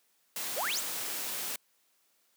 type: noise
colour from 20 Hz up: white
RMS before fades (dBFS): -36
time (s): 0.36-1.56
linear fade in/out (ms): 2
type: exponential sweep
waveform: sine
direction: up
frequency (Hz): 440 to 9340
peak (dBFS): -31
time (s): 0.56-0.81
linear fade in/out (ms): 20
effects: white hiss -71 dBFS RMS until 2.36 s + high-pass 200 Hz 12 dB/octave

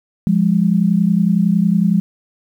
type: tone pair together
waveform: sine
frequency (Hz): 174.61 / 205.5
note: F3 / G#3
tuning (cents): 0 / -18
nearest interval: minor third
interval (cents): 282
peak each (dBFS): -14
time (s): 0.27-2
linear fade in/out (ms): 0
effects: 8-bit

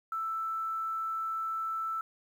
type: tone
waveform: sine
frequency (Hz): 1323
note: E6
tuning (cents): +6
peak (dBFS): -31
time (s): 0.12-2.01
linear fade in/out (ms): 2
effects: 10-bit

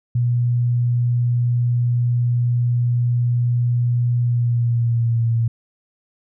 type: tone with pitch glide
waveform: sine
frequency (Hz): 121 to 115.54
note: B2 to A#2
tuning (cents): -35 to -15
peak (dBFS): -15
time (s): 0.15-5.48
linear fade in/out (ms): 5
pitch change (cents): -80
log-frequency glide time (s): 4.21-5.26
effects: none

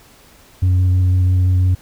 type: tone with vibrato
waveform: sine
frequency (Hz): 91.5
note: F#2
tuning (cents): -19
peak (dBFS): -8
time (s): 0.62-1.75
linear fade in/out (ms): 10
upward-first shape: sine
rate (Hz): 6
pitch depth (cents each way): 10
effects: tanh soft clip ceiling -10 dBFS + pink hiss -47 dBFS RMS until 1.81 s

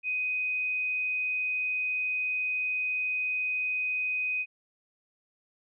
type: tone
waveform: sine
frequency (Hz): 2503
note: D#7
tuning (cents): +10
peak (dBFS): -27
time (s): 0.03-4.46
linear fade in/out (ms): 50
effects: none

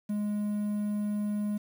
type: tone with quantisation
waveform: triangle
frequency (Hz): 208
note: G#3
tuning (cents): +3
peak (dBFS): -26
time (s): 0.09-1.58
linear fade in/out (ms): 10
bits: 9
effects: none

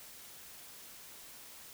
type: silence
effects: white hiss -52 dBFS RMS until 1.73 s

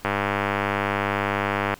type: click train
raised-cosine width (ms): 0.5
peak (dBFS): -7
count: 170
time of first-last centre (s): 0.05-1.74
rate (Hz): 100
effects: pink hiss -49 dBFS RMS until 1.79 s

